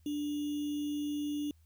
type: tone with sample-and-hold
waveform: sine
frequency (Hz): 293.7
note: D4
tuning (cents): 0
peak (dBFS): -32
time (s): 0.06-1.51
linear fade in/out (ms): 2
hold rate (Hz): 3150
effects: added 80 Hz sine -60 dBFS peak until 1.65 s + white hiss -75 dBFS RMS until 1.65 s